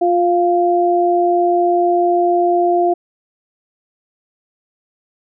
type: tone pair together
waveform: sine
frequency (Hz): 352.3 / 696.5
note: F4 / F5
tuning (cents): +15 / -5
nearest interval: octave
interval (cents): 1180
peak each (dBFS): -14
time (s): 0.01-2.94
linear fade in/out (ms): 10
effects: none